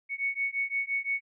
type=beating tone pair; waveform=sine; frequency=2217 / 2222.8 Hz; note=C#7 / C#7; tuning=0 / +4 cents; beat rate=5.8 Hz; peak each=-31 dBFS; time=0.09-1.21 s; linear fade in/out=50 ms; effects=none